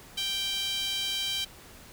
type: tone with high-pass filter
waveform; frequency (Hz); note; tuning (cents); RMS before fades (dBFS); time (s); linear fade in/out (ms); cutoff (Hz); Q
sawtooth; 784; G5; 0; -31; 0.17-1.45; 10; 3300; 4.3
effects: pink hiss -50 dBFS RMS until 1.92 s